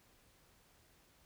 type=silence; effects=pink hiss -68 dBFS RMS until 1.25 s